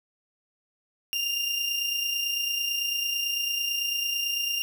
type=tone pair together; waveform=30% pulse; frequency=2794 / 2823 Hz; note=F7 / F7; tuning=0 / +18 cents; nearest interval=unison; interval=18 cents; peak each=-24 / -31 dBFS; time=1.13-4.62 s; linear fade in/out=0 ms; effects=none